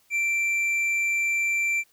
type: tone with tanh clipping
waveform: sine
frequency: 2349 Hz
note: D7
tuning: in tune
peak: -23 dBFS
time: 0.1-1.84 s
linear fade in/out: 50 ms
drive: 6 dB
effects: white hiss -63 dBFS RMS until 1.92 s